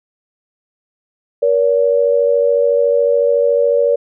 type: tone pair together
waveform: sine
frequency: 475.1 / 569 Hz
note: A#4 / C#5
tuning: +33 / +45 cents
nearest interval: minor third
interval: 312 cents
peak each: -13 dBFS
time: 1.42-3.96 s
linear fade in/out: 10 ms
effects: none